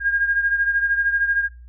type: beating tone pair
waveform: sine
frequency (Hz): 1619 / 1632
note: G#6 / G#6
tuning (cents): -45 / -31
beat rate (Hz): 13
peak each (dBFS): -18 / -24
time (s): 0-1.49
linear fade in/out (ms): 50
effects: noise-tail reverb RT60 0.3 s tail -23 dB re dry + added 60 Hz sine -39 dBFS peak until 1.68 s

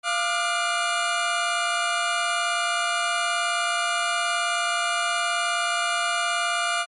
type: tone cluster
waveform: 25% pulse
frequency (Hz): 691 / 1190 / 1441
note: F5 / D6 / F#6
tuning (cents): -19 / +22 / -46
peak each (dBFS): -23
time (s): 0.03-6.86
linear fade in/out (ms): 50
effects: MP3 48 kbps

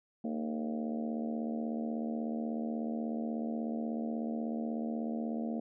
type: harmonic tone with a mistuned harmonic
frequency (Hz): 76.4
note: D#2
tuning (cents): -31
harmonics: 3 / 4 / 5 / 6 / 7 / 8 / 9 / 10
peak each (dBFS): -34 / -42 / -50 / -47 / -46 / -48 / -46 / -56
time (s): 0.24-5.6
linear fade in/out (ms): 5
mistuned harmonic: 5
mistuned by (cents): +90
effects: none

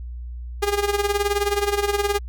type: tone with tremolo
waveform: sawtooth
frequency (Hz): 407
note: G#4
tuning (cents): -35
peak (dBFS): -13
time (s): 0.62-2.19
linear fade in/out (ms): 10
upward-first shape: sine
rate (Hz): 19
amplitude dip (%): 75
effects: added 60 Hz sine -30 dBFS peak until 2.28 s

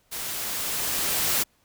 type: noise with level ramp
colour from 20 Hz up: white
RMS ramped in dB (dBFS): -33 to -23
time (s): 0.11-1.44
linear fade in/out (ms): 20
effects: pink hiss -65 dBFS RMS until 1.64 s

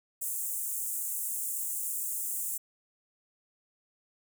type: high-pass noise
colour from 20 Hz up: pink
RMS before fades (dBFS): -34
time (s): 0.21-2.58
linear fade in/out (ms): 10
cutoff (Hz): 7400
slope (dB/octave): 48
effects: none

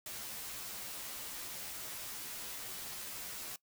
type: noise with comb filter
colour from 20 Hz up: white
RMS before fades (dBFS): -44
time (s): 0.06-3.56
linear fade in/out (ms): 2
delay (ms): 12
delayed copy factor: -0.9
effects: noise-tail reverb RT60 0.1 s tail -20 dB re dry

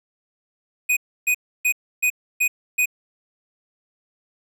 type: tone bursts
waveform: square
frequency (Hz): 2490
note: D#7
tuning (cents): +1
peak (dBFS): -17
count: 6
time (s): 0.89-2.858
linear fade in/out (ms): 10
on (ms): 78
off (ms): 300
effects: none

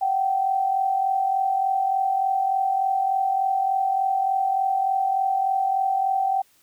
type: tone pair together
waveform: sine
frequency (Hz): 730 / 773.4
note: F#5 / G5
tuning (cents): -24 / -24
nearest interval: minor second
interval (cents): 100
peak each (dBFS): -27 / -20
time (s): 0.01-6.42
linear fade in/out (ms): 10
effects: white hiss -60 dBFS RMS until 6.62 s

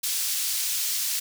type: high-pass noise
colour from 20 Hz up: pink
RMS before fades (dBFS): -27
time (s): 0.03-1.2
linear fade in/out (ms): 10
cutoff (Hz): 4500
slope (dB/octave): 12
effects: none

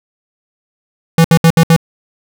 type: tone bursts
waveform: square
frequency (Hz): 164.81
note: E3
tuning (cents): 0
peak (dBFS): -5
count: 5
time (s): 1.18-1.764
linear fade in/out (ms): 2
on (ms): 64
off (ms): 66
effects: none

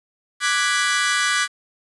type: chord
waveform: sawtooth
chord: G# half-diminished seventh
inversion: second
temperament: equal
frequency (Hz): 1174.7 / 1480 / 1661.2 / 1975.5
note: D6 / F#6 / G#6 / B6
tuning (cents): 0 / 0 / 0 / 0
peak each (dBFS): -20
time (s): 0.4-1.48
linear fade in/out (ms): 50
effects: resampled to 24000 Hz + 8-bit

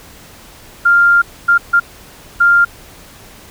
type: tone bursts at uneven times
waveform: sine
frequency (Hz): 1396.9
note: F6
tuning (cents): 0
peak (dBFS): -6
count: 4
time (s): 0.85-1.22 / 1.48-1.58 / 1.73-1.8 / 2.4-2.65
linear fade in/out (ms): 10
effects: pink hiss -39 dBFS RMS until 3.5 s

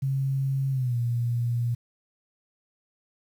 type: tone with pitch glide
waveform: sine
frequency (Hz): 135.4 to 119.24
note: C#3 to A#2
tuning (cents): -40 to +40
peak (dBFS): -23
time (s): 0.02-1.75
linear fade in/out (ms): 10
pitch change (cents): -220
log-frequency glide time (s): 0.71-0.96
effects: 9-bit

